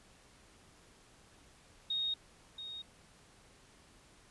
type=tone with echo; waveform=sine; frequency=3729 Hz; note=A#7; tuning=in tune; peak=-32 dBFS; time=1.9-2.14 s; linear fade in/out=5 ms; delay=680 ms; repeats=1; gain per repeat=-10 dB; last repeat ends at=2.82 s; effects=pink hiss -62 dBFS RMS until 4.3 s + resampled to 24000 Hz